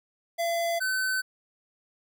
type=tone pair in turn; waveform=square; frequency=678 / 1522.1 Hz; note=E5 / F#6; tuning=+49 / +49 cents; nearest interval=octave + major second; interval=1400 cents; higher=second; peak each=-26 dBFS; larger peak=neither; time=0.38-0.8 / 0.8-1.22 s; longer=neither; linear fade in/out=20 ms; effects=none